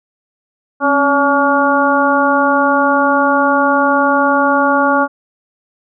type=harmonic tone with a mistuned harmonic; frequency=283.7 Hz; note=C#4; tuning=40 cents sharp; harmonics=1 / 2 / 3 / 4 / 5; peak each=-16 / -16 / -16 / -16 / -16 dBFS; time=0.8-5.08 s; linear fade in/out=50 ms; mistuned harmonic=1; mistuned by=-60 cents; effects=none